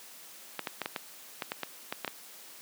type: clicks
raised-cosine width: 0.3 ms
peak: -16 dBFS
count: 11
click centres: 0.593 / 0.672 / 0.817 / 0.859 / 0.962 / 1.422 / 1.519 / 1.633 / 1.925 / 2.047 / 2.078 s
effects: white hiss -50 dBFS RMS until 2.61 s + high-pass 200 Hz 12 dB/octave